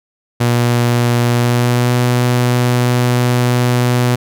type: tone with pitch glide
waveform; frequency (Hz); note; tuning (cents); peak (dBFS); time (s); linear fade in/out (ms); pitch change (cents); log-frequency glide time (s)
sawtooth; 120.2 to 123.01; B2 to B2; -46 to -6; -7; 0.4-4.16; 10; +40; 1.33-1.97
effects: none